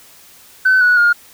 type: tone with pitch steps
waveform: sine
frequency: 1519 / 1469 / 1420.6 Hz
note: F#6 / F#6 / F6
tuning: +45 / -13 / +29 cents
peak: -7 dBFS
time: 0.65-1.13 s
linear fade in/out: 10 ms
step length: 160 ms
effects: tanh soft clip ceiling -5 dBFS + white hiss -44 dBFS RMS until 1.33 s